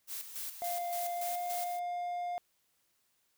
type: noise with tremolo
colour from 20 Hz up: blue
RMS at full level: -40 dBFS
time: 0.07-1.8 s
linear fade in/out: 50 ms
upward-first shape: square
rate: 3.5 Hz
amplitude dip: 60%
type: tone with pitch glide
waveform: triangle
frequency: 698.5 to 706.6 Hz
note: F5 to F5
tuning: 0 to +20 cents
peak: -32 dBFS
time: 0.62-2.38 s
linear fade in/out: 0 ms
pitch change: +20 cents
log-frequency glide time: 1.14-1.4 s
effects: white hiss -75 dBFS RMS until 3.37 s